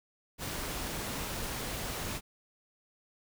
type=noise; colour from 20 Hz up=pink; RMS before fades=-37 dBFS; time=0.38-2.21 s; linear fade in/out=50 ms; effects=none